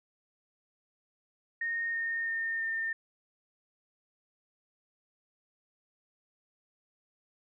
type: tone with pitch steps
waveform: sine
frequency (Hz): 1848 / 1835.2 / 1822.6 / 1810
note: A#6 / A#6 / A#6 / A6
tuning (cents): -16 / -28 / -39 / +48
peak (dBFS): -30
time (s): 1.61-2.93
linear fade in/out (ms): 5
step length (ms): 330
effects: none